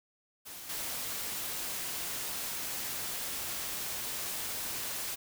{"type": "noise with level steps", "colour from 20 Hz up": "white", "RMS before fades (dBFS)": [-45, -37], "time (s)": [0.45, 5.16], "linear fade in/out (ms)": 20, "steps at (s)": 0.69, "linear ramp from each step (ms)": 10, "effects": []}